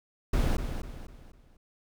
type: noise with echo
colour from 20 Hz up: brown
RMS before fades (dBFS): -25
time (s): 0.33-0.57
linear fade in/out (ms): 5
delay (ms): 250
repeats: 4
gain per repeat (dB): -8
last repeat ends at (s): 1.57
effects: none